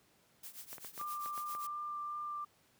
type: noise with tremolo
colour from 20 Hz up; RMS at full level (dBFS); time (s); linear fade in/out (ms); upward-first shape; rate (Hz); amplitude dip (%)
blue; -46; 0.43-1.67; 5; triangle; 7.6; 90
type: clicks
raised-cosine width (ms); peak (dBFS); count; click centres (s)
0.5; -34; 8; 0.73 / 0.782 / 0.847 / 0.978 / 1.013 / 1.26 / 1.378 / 1.55
type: tone with vibrato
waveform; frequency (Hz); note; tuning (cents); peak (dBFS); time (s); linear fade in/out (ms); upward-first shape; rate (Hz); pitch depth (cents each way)
sine; 1189; D6; +21; -38; 0.99-2.45; 10; triangle; 2.7; 11
effects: pink hiss -69 dBFS RMS until 2.79 s + high-pass 100 Hz 12 dB/octave